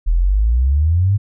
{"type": "exponential sweep", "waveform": "sine", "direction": "up", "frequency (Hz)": [38.69, 104.7], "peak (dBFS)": -11, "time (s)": [0.06, 1.18], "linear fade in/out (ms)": 20, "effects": []}